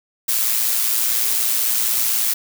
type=noise with amplitude modulation; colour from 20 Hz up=blue; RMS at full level=-17 dBFS; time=0.28-2.34 s; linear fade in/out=10 ms; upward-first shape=sine; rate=116 Hz; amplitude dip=45%; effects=none